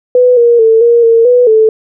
sine tone with pitch steps, 497.5 / 472.9 / 447.6 / 471.1 / 457.9 / 492.6 / 438.8 Hz, B4 / A#4 / A4 / A#4 / A#4 / B4 / A4, +13 / +25 / +30 / +18 / -31 / -5 / -5 cents, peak -3 dBFS, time 0.15-1.69 s, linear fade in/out 2 ms, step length 220 ms, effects none

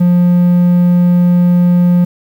triangle tone, 176.6 Hz, F3, 20 cents sharp, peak -4 dBFS, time 0-2.05 s, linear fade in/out 10 ms, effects 7-bit

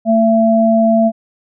sine tone pair together, 224.6 / 671 Hz, A3 / E5, +36 / +31 cents, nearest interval octave + perfect fifth, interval 1895 cents, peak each -11 dBFS, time 0.05-1.12 s, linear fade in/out 50 ms, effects none

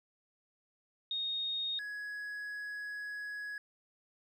sine / triangle tone pair in turn, 3715 / 1674.6 Hz, A#7 / G#6, -7 / +14 cents, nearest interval octave + major second, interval 1379 cents, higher first, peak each -33 / -37 dBFS, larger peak first, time 1.11-1.79 / 1.79-3.58 s, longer second, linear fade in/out 2 ms, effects none

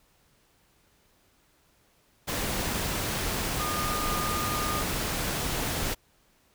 sine tone in noise, 1219 Hz, D#6, 36 cents flat, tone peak -31 dBFS, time 3.59-4.83 s, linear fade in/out 20 ms, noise pink, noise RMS -30 dBFS, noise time 2.27-5.95 s, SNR -4 dB, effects pink hiss -65 dBFS RMS until 6.54 s

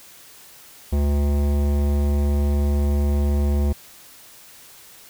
sine tone with hard clipping, 72 Hz, D2, 34 cents flat, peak -19 dBFS, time 0.92-3.73 s, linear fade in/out 10 ms, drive 16 dB, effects white hiss -46 dBFS RMS until 5.09 s

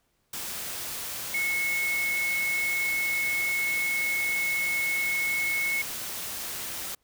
sine tone in noise, 2188 Hz, C#7, 23 cents flat, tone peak -25 dBFS, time 1.34-5.82 s, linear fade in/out 5 ms, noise white, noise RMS -35 dBFS, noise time 0.33-6.95 s, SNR +7 dB, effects pink hiss -72 dBFS RMS until 7.03 s

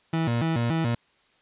30% pulse tone with vibrato, 138.59 Hz, C#3, in tune, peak -20 dBFS, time 0.13-0.95 s, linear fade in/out 5 ms, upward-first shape square, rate 3.5 Hz, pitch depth 280 cents each way, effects white hiss -63 dBFS RMS until 1.41 s + resampled to 8000 Hz

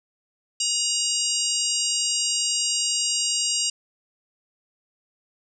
harmonic tone with a mistuned harmonic, 950 Hz, A#5, 33 cents sharp, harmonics 3 / 4 / 5 / 6 / 7 / 8 / 9, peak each -28 / -39 / -27 / -29 / -34 / -27 / -33 dBFS, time 0.6-3.7 s, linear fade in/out 5 ms, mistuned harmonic 8, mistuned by -34 cents, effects none

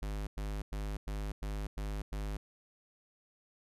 square tone bursts, 51.1 Hz, G#1, 27 cents flat, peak -36 dBFS, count 7, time 0.02-2.37 s, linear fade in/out 5 ms, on 250 ms, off 100 ms, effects resampled to 32000 Hz

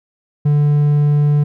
triangle tone, 146.83 Hz, D3, in tune, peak -8 dBFS, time 0.45-1.44 s, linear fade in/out 10 ms, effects none

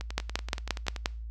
two click trains, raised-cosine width 0.2 ms, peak -9 / -19 dBFS, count 6 / 11, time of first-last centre 0.18-1.059 / 0.01-0.962 s, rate 5.69 / 10.5 Hz, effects noise-tail reverb RT60 0.4 s tail -24 dB re dry + added 56 Hz sine -36 dBFS peak until 1.3 s

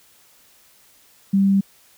sine tone, 196 Hz, G3, in tune, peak -13 dBFS, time 1.33-1.61 s, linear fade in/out 10 ms, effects white hiss -54 dBFS RMS until 1.97 s

